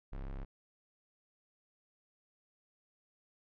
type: tone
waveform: 45% pulse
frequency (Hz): 33.69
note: C#1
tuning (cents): -49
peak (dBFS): -39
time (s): 0.12-0.45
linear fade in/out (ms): 10
effects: low-pass 2000 Hz 12 dB/octave + MP3 48 kbps